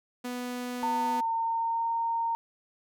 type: tone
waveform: sawtooth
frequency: 246.9 Hz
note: B3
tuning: in tune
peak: -29 dBFS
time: 0.24-1.21 s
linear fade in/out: 10 ms
type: tone with pitch glide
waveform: sine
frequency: 908 to 920.7 Hz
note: A#5 to A#5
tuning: -46 to -22 cents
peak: -26 dBFS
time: 0.83-2.35 s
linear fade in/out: 0 ms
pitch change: +24 cents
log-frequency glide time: 1.2-1.91 s
effects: none